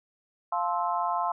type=chord; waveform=sine; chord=F major seventh; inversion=none; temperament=just; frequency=698.5 / 873.1 / 1047.7 / 1309.6 Hz; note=F5 / A5 / C6 / E6; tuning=0 / -14 / +2 / -12 cents; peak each=-30 / -31 / -29 / -35 dBFS; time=0.52-1.32 s; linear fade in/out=5 ms; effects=none